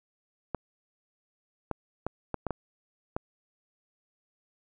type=clicks; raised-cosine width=1 ms; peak=-16 dBFS; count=7; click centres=0.547 / 1.713 / 2.066 / 2.343 / 2.467 / 2.507 / 3.165 s; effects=none